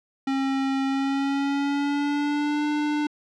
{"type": "tone with pitch glide", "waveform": "square", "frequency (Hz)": [269.9, 297.7], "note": ["C#4", "D4"], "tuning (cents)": [-46, 24], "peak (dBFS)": -23, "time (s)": [0.27, 3.07], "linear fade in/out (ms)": 5, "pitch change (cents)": 170, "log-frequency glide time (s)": [0.85, 2.66], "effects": ["low-pass 4000 Hz 12 dB/octave"]}